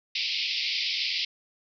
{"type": "band-pass noise", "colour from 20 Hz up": "white", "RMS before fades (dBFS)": -29, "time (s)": [0.15, 1.25], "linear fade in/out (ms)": 5, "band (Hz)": [2100, 5200], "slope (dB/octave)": 96, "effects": []}